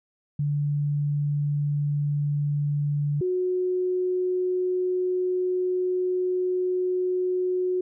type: tone pair in turn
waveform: sine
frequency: 145.6 / 365.6 Hz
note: D3 / F#4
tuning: -15 / -21 cents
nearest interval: octave + major third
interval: 1594 cents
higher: second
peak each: -22 / -22 dBFS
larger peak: neither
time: 0.39-3.21 / 3.21-7.81 s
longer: second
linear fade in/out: 5 ms
effects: none